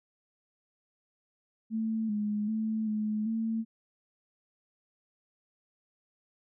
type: tone with pitch steps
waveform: sine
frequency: 221.9 / 209.2 / 219.4 / 213.6 / 224.3 Hz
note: A3 / G#3 / A3 / G#3 / A3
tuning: +15 / +13 / -5 / +49 / +34 cents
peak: -28 dBFS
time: 1.7-3.65 s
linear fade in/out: 50 ms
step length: 390 ms
effects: none